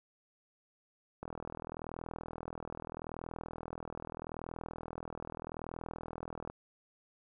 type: click train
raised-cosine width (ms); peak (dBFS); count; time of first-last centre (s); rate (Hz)
1; -27; 216; 1.23-6.5; 40.8
effects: none